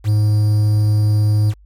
triangle tone with quantisation, 105.7 Hz, G#2, 31 cents sharp, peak -9 dBFS, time 0.04-1.54 s, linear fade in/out 50 ms, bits 6, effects added 50 Hz sine -43 dBFS peak until 1.65 s + MP3 64 kbps

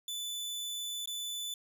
sawtooth tone with dropouts, 3493 Hz, A7, 13 cents flat, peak -33 dBFS, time 0.08-1.54 s, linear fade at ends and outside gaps 2 ms, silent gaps 1.058-1.074 s, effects none

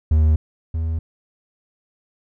triangle tone pair in turn, 77.78 / 80.97 Hz, D#2 / E2, 0 / -30 cents, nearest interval minor second, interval 70 cents, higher second, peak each -10 / -18 dBFS, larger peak first, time 0.11-0.36 / 0.74-0.99 s, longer neither, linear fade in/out 5 ms, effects none

